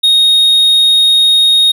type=tone; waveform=triangle; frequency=3729 Hz; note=A#7; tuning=in tune; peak=-4 dBFS; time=0.03-1.72 s; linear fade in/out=10 ms; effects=none